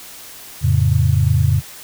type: chord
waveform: sine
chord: F augmented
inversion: none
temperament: equal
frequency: 87.31 / 110 / 138.59 Hz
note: F2 / A2 / C#3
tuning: 0 / 0 / 0 cents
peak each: -16 dBFS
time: 0.61-1.62 s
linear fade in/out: 50 ms
effects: white hiss -37 dBFS RMS until 1.83 s